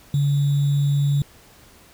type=tone with sample-and-hold; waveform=sine; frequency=142.3 Hz; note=C#3; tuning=46 cents sharp; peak=-16 dBFS; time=0.14-1.22 s; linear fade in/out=2 ms; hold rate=3675 Hz; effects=pink hiss -50 dBFS RMS until 1.93 s